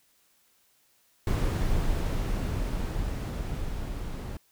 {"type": "noise with level ramp", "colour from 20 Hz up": "brown", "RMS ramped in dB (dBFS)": [-25, -35], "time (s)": [1.27, 4.37], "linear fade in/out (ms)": 2, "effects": ["white hiss -66 dBFS RMS until 4.51 s"]}